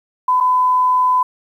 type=tone with dropouts; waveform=sine; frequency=1007 Hz; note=B5; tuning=33 cents sharp; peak=-11 dBFS; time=0.28-1.23 s; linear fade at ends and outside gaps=5 ms; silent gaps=0.403-0.407 s; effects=8-bit